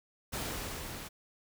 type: noise with level ramp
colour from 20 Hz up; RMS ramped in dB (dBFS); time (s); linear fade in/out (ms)
pink; -36 to -44; 0.32-1.09; 20
effects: none